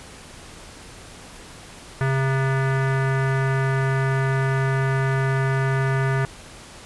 square tone with low-pass filter, 134.1 Hz, C3, 43 cents sharp, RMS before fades -21 dBFS, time 2.01-6.25 s, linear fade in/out 0 ms, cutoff 1700 Hz, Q 3, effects pink hiss -42 dBFS RMS until 6.85 s + resampled to 24000 Hz

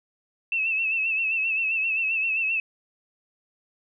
sine tone with vibrato, 2637 Hz, E7, in tune, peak -22 dBFS, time 0.52-2.6 s, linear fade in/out 2 ms, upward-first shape sine, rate 7.6 Hz, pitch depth 56 cents each way, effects none

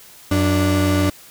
35% pulse tone pair together, 91.27 / 293.3 Hz, F#2 / D4, -23 / -2 cents, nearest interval octave + minor sixth, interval 2021 cents, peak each -16 dBFS, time 0.31-1.1 s, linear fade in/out 5 ms, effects white hiss -44 dBFS RMS until 1.3 s

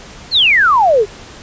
sine exponential sweep, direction down, 4449 to 385.5 Hz, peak -7 dBFS, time 0.31-1.06 s, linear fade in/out 50 ms, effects pink hiss -35 dBFS RMS until 1.42 s + resampled to 16000 Hz

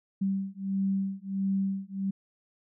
sine beating tone pair, 193.6 / 195.1 Hz, G3 / G3, -21 / -8 cents, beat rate 1.5 Hz, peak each -30 dBFS, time 0.21-2.11 s, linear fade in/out 10 ms, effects none

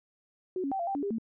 sine tone with pitch steps, 369.3 / 276.8 / 773 / 686 / 784 / 284.9 / 401.8 / 225.6 Hz, F#4 / C#4 / G5 / F5 / G5 / C#4 / G4 / A3, -3 / -2 / -24 / -31 / 0 / +48 / +43 / +44 cents, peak -29 dBFS, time 0.56-1.184 s, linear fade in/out 2 ms, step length 78 ms, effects none

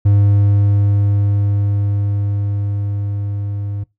triangle tone with level ramp, 101.4 Hz, G#2, 41 cents flat, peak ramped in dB -6 to -18 dBFS, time 0.05-3.84 s, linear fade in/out 10 ms, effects noise-tail reverb RT60 0.2 s tail -22 dB re dry

